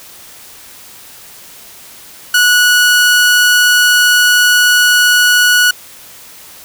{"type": "tone", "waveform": "sawtooth", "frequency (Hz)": 1467, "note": "F#6", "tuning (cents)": -15, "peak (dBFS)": -3, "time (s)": [2.34, 5.71], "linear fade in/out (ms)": 5, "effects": ["white hiss -36 dBFS RMS until 6.64 s"]}